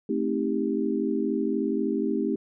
sine chord, A half-diminished seventh, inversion none, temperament just, 220 / 264 / 316.8 / 396 Hz, A3 / C4 / Eb4 / G4, 0 / +16 / +31 / +18 cents, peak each -29 dBFS, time 0.09-2.36 s, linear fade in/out 5 ms, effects none

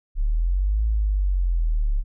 sine linear two-way sweep, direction up then down, 33.64 to 55 to 33.64 Hz, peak -18 dBFS, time 0.15-2.04 s, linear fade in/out 50 ms, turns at 0.85 s, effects none

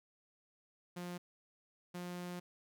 sawtooth tone pair in turn, 176.8 / 177.44 Hz, F3 / F3, +22 / +28 cents, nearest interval unison, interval 6 cents, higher second, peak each -38 / -38 dBFS, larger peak neither, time 0.96-1.18 / 1.94-2.4 s, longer second, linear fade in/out 10 ms, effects none

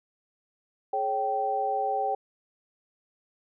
sine tone cluster, 424.4 / 552 / 777 Hz, G#4 / C#5 / G5, +38 / -7 / -16 cents, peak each -33 / -33 / -26 dBFS, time 0.93-2.15 s, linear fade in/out 5 ms, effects none

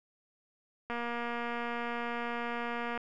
click train, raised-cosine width 0.5 ms, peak -22 dBFS, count 493, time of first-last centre 0.9-2.976 s, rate 237 Hz, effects none

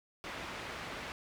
white low-pass noise, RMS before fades -43 dBFS, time 0.24-1.12 s, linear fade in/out 0 ms, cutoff 2200 Hz, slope 12 dB/octave, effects none

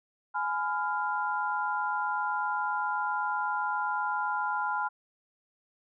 sine chord, F diminished, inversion first, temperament just, 838.1 / 1005.8 / 1396.9 Hz, Ab5 / Cb6 / F6, +16 / +31 / 0 cents, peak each -32 dBFS, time 0.34-4.89 s, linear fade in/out 20 ms, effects none

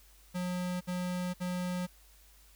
square tone bursts, 180 Hz, F#3, 47 cents flat, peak -33 dBFS, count 3, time 0.34-1.87 s, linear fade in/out 20 ms, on 470 ms, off 60 ms, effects added 50 Hz sine -59 dBFS peak until 2.55 s + white hiss -62 dBFS RMS until 2.55 s

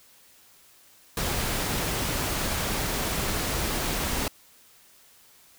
pink noise, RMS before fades -28 dBFS, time 1.17-4.28 s, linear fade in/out 2 ms, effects white hiss -56 dBFS RMS until 5.58 s

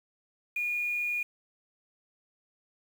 sine tone with quantisation, 2438 Hz, D#7, 36 cents flat, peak -28 dBFS, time 0.56-1.23 s, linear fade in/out 5 ms, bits 8, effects none

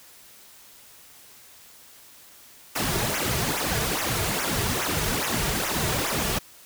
pink noise with flanger, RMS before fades -26 dBFS, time 2.75-6.39 s, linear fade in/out 10 ms, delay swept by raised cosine 0.22 to 3.92 ms, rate 2.4 Hz, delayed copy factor -0.85, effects white hiss -50 dBFS RMS until 6.65 s

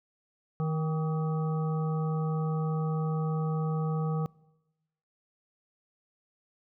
harmonic tone with a mistuned harmonic, 157.2 Hz, D#3, 18 cents sharp, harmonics 1 / 3 / 5 / 7 / 8, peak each -27 / -37 / -41 / -44 / -45 dBFS, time 0.6-4.26 s, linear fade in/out 0 ms, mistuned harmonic 7, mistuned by +65 cents, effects noise-tail reverb RT60 1.0 s tail -24 dB re dry

